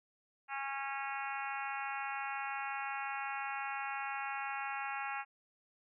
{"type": "harmonic tone", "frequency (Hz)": 274.3, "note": "C#4", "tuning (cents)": -18, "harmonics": [3, 4, 5, 6, 7, 8, 9, 10], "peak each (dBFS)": [-41, -46, -44, -46, -48, -48, -47, -49], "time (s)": [0.48, 5.25], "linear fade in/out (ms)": 50, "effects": []}